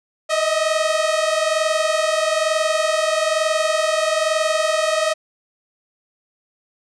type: tone pair together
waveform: sawtooth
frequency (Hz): 618.9 / 640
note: D#5 / D#5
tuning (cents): -9 / +49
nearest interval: minor second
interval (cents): 58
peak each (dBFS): -16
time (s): 0.29-5.14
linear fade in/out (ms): 20
effects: resampled to 22050 Hz

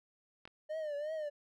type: clicks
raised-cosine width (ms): 0.3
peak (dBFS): -33 / -37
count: 2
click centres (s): 0.454 / 0.476
type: tone with vibrato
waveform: triangle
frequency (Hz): 605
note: D#5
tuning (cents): -49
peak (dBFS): -34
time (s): 0.69-1.3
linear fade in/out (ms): 20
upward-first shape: triangle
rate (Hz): 2.8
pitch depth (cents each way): 110
effects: none

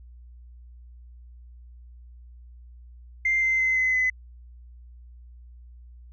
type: tone with pitch steps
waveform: sine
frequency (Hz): 2093 / 2075 / 2057 / 2039 / 2022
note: C7 / C7 / C7 / C7 / B6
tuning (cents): 0 / -15 / -30 / -45 / +40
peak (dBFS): -19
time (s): 3.25-4.1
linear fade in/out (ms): 5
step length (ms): 170
effects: tanh soft clip ceiling -15 dBFS + added 60 Hz sine -44 dBFS peak until 6.12 s

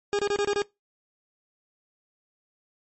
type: tone bursts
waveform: 40% pulse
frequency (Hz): 408.1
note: G#4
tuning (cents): -30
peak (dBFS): -22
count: 6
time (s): 0.13-0.619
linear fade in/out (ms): 0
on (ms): 59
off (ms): 27
effects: noise-tail reverb RT60 0.2 s tail -22 dB re dry + MP3 32 kbps

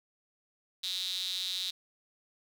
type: tone with high-pass filter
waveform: sawtooth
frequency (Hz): 185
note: F#3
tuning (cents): 0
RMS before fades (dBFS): -35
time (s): 0.83-1.71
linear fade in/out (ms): 10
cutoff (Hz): 3800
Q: 9.5
effects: none

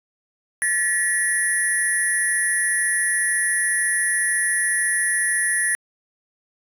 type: tone cluster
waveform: sine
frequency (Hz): 1742 / 1928 / 9800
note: A6 / B6 / D#9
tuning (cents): -18 / -42 / -27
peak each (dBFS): -21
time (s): 0.62-5.75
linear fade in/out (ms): 0
effects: tanh soft clip ceiling -14 dBFS

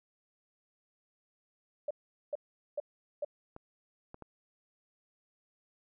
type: tone bursts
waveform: sine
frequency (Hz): 587.3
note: D5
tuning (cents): 0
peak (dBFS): -31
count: 4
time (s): 1.88-3.248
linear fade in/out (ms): 5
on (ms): 27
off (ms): 420
type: clicks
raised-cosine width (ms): 1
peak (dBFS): -32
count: 3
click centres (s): 3.564 / 4.144 / 4.223
effects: none

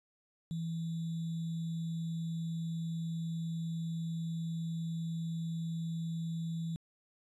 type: tone with sample-and-hold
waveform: sine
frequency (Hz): 164.81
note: E3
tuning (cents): 0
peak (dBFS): -34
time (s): 0.51-6.76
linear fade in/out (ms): 0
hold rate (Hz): 3675
effects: resampled to 24000 Hz

